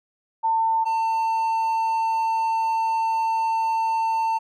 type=tone pair in turn; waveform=sine / triangle; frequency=898 / 898 Hz; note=A5 / A5; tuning=+35 / +35 cents; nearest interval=unison; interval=0 cents; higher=neither; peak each=-18 dBFS; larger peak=neither; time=0.43-0.85 / 0.85-4.39 s; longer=second; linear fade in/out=20 ms; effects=none